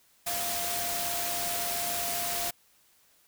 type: tone in noise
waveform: sine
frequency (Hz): 696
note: F5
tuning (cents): -6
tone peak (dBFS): -36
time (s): 0.26-2.51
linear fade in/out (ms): 10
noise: white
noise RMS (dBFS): -32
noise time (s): 0.26-2.51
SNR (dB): -7
effects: white hiss -64 dBFS RMS until 3.27 s